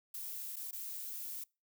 violet noise with dropouts, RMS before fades -43 dBFS, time 0.14-1.44 s, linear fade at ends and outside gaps 5 ms, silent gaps 0.56-0.565 / 0.711-0.728 s, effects noise-tail reverb RT60 0.3 s tail -26 dB re dry

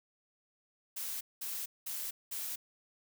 blue noise bursts, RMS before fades -39 dBFS, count 4, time 0.96-2.56 s, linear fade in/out 10 ms, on 250 ms, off 200 ms, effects none

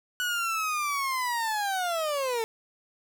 30% pulse linear sweep, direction down, 1480 to 440 Hz, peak -24 dBFS, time 0.2-2.44 s, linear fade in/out 0 ms, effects none

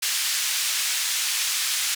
white band-pass noise, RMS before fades -25 dBFS, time 0.02-1.95 s, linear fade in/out 10 ms, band 1900 to 8100 Hz, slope 12 dB/octave, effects none

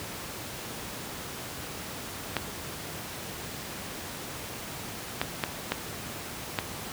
clicks, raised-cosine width 0.3 ms, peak -9 dBFS, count 5, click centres 2.367 / 5.215 / 5.438 / 5.72 / 6.588 s, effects pink hiss -38 dBFS RMS until 6.92 s + high-pass 80 Hz 12 dB/octave

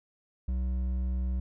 triangle tone with hard clipping, 63 Hz, B1, 35 cents sharp, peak -29 dBFS, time 0.48-1.4 s, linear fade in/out 5 ms, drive 10 dB, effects none

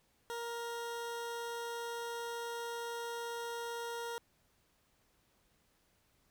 20% pulse tone, 468.9 Hz, A#4, 10 cents sharp, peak -34 dBFS, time 0.3-4.18 s, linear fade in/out 0 ms, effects pink hiss -73 dBFS RMS until 6.3 s

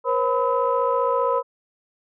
sine tone cluster, 481.8 / 537 / 1003 / 1283 Hz, B4 / C5 / B5 / E6, -43 / +45 / +26 / -47 cents, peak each -23 / -23 / -22 / -28 dBFS, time 0.04-1.43 s, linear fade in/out 50 ms, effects tanh soft clip ceiling -8 dBFS

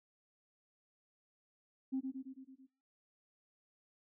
sine tone with echo, 264.4 Hz, C4, 18 cents sharp, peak -32 dBFS, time 1.92-2.01 s, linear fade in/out 20 ms, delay 110 ms, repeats 6, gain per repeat -4 dB, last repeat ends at 2.67 s, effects noise-tail reverb RT60 0.4 s tail -19 dB re dry + tanh soft clip ceiling -29 dBFS

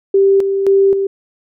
sine tone with tremolo, 392 Hz, G4, in tune, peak -7 dBFS, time 0.14-1.07 s, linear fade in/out 5 ms, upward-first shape square, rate 1.9 Hz, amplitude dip 50%, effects none

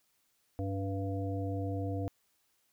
harmonic tone with a mistuned harmonic, 98 Hz, G2, in tune, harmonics 1 / 3 / 5 / 7, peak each -34 / -38 / -41 / -43 dBFS, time 0.59-2.08 s, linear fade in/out 0 ms, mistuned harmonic 3, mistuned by -35 cents, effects white hiss -74 dBFS RMS until 2.72 s

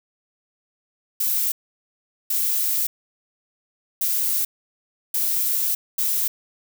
violet noise bursts at uneven times, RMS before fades -22 dBFS, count 5, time 1.2-1.52 / 2.3-2.87 / 4.01-4.45 / 5.14-5.75 / 5.98-6.28 s, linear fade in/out 5 ms, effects none

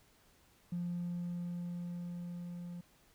triangle tone with level ramp, 174.61 Hz, F3, in tune, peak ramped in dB -31 to -40 dBFS, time 0.72-2.81 s, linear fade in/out 5 ms, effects tanh soft clip ceiling -32 dBFS + pink hiss -67 dBFS RMS until 3.14 s

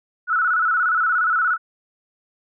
sine tone with vibrato, 1387 Hz, F6, 12 cents flat, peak -16 dBFS, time 0.27-1.58 s, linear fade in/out 50 ms, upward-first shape square, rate 17 Hz, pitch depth 88 cents each way, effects none

